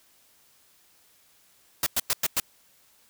white noise bursts, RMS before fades -24 dBFS, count 5, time 1.83-2.4 s, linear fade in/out 2 ms, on 34 ms, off 100 ms, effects white hiss -61 dBFS RMS until 3.09 s

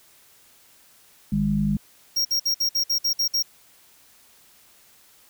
harmonic tone, 50.9 Hz, G#1, 34 cents flat, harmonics 1 / 3 / 4, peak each -30 / -25 / -21 dBFS, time 1.32-1.77 s, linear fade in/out 5 ms
square tone bursts, 5588 Hz, F8, in tune, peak -20 dBFS, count 9, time 2.16-3.427 s, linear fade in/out 10 ms, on 91 ms, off 56 ms
effects white hiss -55 dBFS RMS until 5.29 s

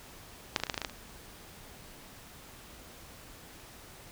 clicks, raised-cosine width 0.2 ms, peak -8 / -19 / -11 / -23 / -12 / -16 / -14 / -16 / -14 / -27 dBFS, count 10, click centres 0.562 / 0.6 / 0.636 / 0.668 / 0.698 / 0.743 / 0.778 / 0.817 / 0.848 / 0.897 s, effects pink hiss -51 dBFS RMS until 4.11 s

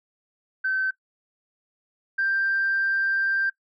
sine tone pair in turn, 1538 / 1577.6 Hz, G6 / G6, -33 / +11 cents, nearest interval unison, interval 44 cents, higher second, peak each -21 / -20 dBFS, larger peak second, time 0.64-0.91 / 2.18-3.5 s, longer second, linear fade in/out 10 ms, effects noise-tail reverb RT60 0.1 s tail -19 dB re dry + tanh soft clip ceiling -16 dBFS

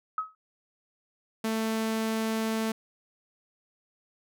sine tone with exponential decay, 1276 Hz, D#6, 43 cents sharp, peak -23 dBFS, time 0.18-0.35 s, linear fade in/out 2 ms, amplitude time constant 35 ms
sawtooth tone, 221.9 Hz, A3, 15 cents sharp, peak -23 dBFS, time 1.44-2.72 s, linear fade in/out 5 ms
effects none

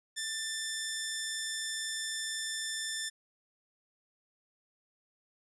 10% pulse tone, 1774 Hz, A6, 14 cents sharp, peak -25 dBFS, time 0.16-3.1 s, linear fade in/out 20 ms, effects resampled to 24000 Hz

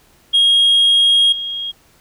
sine tone with level steps, 3266 Hz, G#7, 30 cents flat, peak -7 / -21 dBFS, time 0.33-1.72 s, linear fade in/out 20 ms, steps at 1.32 s, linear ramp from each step 5 ms, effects tanh soft clip ceiling -7 dBFS + pink hiss -52 dBFS RMS until 2 s

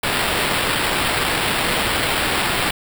violet noise with sample-and-hold, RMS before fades -20 dBFS, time 0.03-2.71 s, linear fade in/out 5 ms, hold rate 6300 Hz, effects none

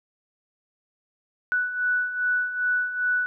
sine beating tone pair, 1480 / 1482.5 Hz, F#6 / F#6, 0 / +3 cents, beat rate 2.5 Hz, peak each -29 / -23 dBFS, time 1.52-3.26 s, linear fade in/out 0 ms, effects none

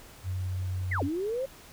sine tone, 92.5 Hz, F#2, in tune, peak -29 dBFS, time 0.23-1.1 s, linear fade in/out 50 ms
sine linear two-way sweep, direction down then up, 2211 to 261.6 to 548 Hz, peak -28 dBFS, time 0.91-1.46 s, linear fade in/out 10 ms, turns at 1.03 s
effects pink hiss -51 dBFS RMS until 1.72 s

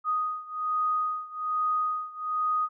sine beating tone pair, 1244.5 / 1245.7 Hz, D#6 / D#6, 0 / +2 cents, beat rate 1.2 Hz, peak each -28 / -30 dBFS, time 0.04-2.69 s, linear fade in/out 50 ms, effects none

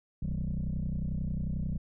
sine tone with frequency modulation, 103.83 Hz, G#2, in tune, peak -28 dBFS, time 0.22-1.78 s, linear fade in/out 5 ms, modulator 31.2 Hz, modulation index 3.1, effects tanh soft clip ceiling -27 dBFS

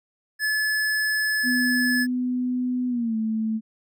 square tone, 1720 Hz, A6, 40 cents flat, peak -22 dBFS, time 0.39-2.07 s, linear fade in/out 50 ms
sine tone with pitch glide, 250.1 to 220.3 Hz, B3 to A3, +22 to +2 cents, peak -22 dBFS, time 1.43-3.61 s, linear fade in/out 50 ms, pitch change -220 cents, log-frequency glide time 2.88-3.16 s
effects none

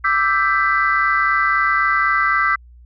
sine chord, E minor seventh, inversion third, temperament equal with one note detuned, 1174.7 / 1318.5 / 1568 / 1995 Hz, D6 / E6 / G6 / B6, 0 / 0 / 0 / +17 cents, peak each -19 dBFS, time 0.04-2.56 s, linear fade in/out 10 ms, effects tanh soft clip ceiling -5 dBFS + added 60 Hz sine -41 dBFS peak until 2.85 s

